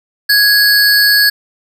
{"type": "tone pair together", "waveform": "square", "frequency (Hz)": [1661.2, 4450], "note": ["G#6", "C#8"], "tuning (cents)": [0, 6], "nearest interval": "octave + perfect fourth", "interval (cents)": 1706, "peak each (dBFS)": [-10, -11], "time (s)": [0.29, 1.3], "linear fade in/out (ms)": 10, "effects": []}